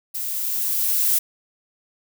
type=noise with level ramp; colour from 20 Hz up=violet; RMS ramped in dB=-28 to -18 dBFS; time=0.14-1.19 s; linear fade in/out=10 ms; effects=none